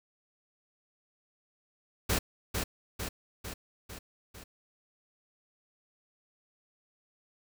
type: noise with echo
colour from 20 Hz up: pink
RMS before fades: -28 dBFS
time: 2.09-2.19 s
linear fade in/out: 10 ms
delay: 450 ms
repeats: 5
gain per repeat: -4 dB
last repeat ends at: 4.44 s
effects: none